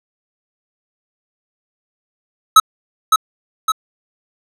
square tone with echo, 1289 Hz, E6, 39 cents flat, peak -3 dBFS, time 2.56-2.6 s, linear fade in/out 5 ms, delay 560 ms, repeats 2, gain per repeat -5 dB, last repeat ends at 3.72 s, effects low-pass 12000 Hz 12 dB/octave

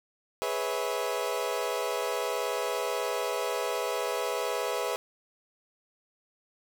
30% pulse chord, C# minor seventh, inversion second, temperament equal with one note detuned, 415.3 / 493.9 / 554.4 / 650.6 Hz, G#4 / B4 / C#5 / E5, 0 / 0 / 0 / -23 cents, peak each -32 / -30 / -34 / -32 dBFS, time 0.42-4.96 s, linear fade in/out 0 ms, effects none

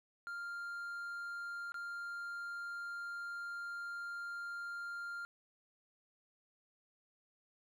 triangle tone with dropouts, 1396.9 Hz, F6, in tune, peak -39 dBFS, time 0.27-5.25 s, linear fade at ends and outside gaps 0 ms, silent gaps 1.72-1.743 s, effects none

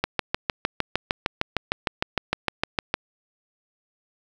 click train, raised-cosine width 0.3 ms, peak -5 dBFS, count 20, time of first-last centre 0.04-2.941 s, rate 6.55 Hz, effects 7-bit

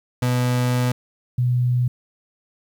35% pulse / sine tone pair in turn, 124.2 / 123.72 Hz, B2 / B2, +10 / +3 cents, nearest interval unison, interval 7 cents, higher first, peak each -16 dBFS, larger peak neither, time 0.22-0.92 / 1.38-1.88 s, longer first, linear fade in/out 5 ms, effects 9-bit

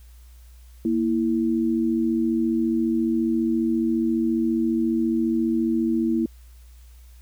sine tone pair together, 233.2 / 327.8 Hz, A#3 / E4, +1 / -10 cents, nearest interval tritone, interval 589 cents, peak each -22 dBFS, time 0.85-6.26 s, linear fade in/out 2 ms, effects added 60 Hz sine -44 dBFS peak until 7.21 s + white hiss -59 dBFS RMS until 7.21 s

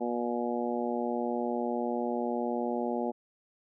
harmonic tone, 120.1 Hz, B2, 48 cents flat, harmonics 2 / 3 / 4 / 5 / 6 / 7, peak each -33 / -35 / -36 / -37 / -38 / -38 dBFS, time 0-3.12 s, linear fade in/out 20 ms, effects none

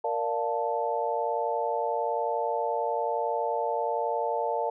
sine chord, Bb major seventh, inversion none, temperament equal, 466.2 / 587.3 / 698.5 / 880 Hz, Bb4 / D5 / F5 / A5, 0 / 0 / 0 / 0 cents, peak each -31 / -32 / -32 / -30 dBFS, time 0.04-4.7 s, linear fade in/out 5 ms, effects none

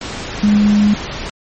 sine tone in noise, 207.7 Hz, G#3, in tune, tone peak -8 dBFS, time 0.43-0.94 s, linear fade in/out 5 ms, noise pink, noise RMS -25 dBFS, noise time 0.01-1.3 s, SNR +14 dB, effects low-pass 7000 Hz 12 dB/octave + MP3 32 kbps

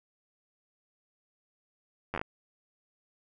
slowing click train, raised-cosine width 0.5 ms, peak -18 dBFS, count 6, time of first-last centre 2.14-2.214 s, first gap 10 ms, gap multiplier 1.2, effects none

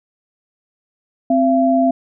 sine tone pair together, 261.6 / 678.9 Hz, C4 / F5, 0 / -49 cents, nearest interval octave + perfect fourth, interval 1651 cents, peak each -14 dBFS, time 1.3-1.91 s, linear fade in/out 5 ms, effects none

